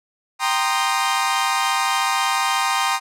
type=chord; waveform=sawtooth; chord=C minor seventh; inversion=second; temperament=equal with one note detuned; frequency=784 / 932.3 / 1046.5 / 1230.9 Hz; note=G5 / Bb5 / C6 / Eb6; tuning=0 / 0 / 0 / -19 cents; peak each=-20 dBFS; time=0.39-3 s; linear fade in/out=50 ms; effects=low-pass 11000 Hz 12 dB/octave